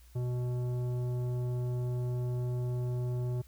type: tone with tanh clipping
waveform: triangle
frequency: 123.6 Hz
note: B2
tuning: 2 cents sharp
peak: -32 dBFS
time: 0.15-3.42 s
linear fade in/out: 10 ms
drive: 16 dB
effects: added 60 Hz sine -54 dBFS peak until 3.47 s + white hiss -64 dBFS RMS until 3.47 s